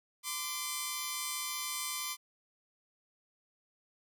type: tone pair together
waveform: 5% pulse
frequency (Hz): 1028.1 / 1174.7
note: C6 / D6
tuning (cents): -31 / 0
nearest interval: major second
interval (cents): 231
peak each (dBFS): -26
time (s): 0.23-2.17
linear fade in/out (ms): 50
effects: none